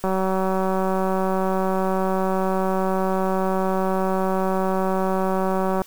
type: click train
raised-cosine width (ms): 1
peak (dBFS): -10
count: 1093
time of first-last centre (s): 0.04-5.818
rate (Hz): 189
effects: white hiss -48 dBFS RMS until 5.86 s